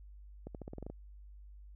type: accelerating click train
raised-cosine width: 2 ms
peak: -30 dBFS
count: 9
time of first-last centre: 0.47-0.9 s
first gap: 78 ms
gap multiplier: 0.89
effects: added 50 Hz sine -50 dBFS peak until 1.75 s